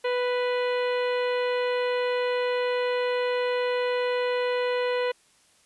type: harmonic tone with a mistuned harmonic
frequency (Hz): 494.5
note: B4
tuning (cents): +2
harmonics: 1 / 2 / 3 / 4 / 5 / 6 / 7 / 8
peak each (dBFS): -24 / -33 / -37 / -36 / -39 / -40 / -46 / -45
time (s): 0.04-5.12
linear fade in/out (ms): 10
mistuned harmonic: 8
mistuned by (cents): +71
effects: white hiss -61 dBFS RMS until 5.65 s + resampled to 24000 Hz